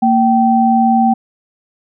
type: tone pair together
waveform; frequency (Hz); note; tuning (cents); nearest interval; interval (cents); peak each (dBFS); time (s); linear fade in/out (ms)
sine; 230.4 / 774.4; A#3 / G5; -20 / -21; octave + major sixth; 2099; -11; 0.02-1.14; 10
effects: none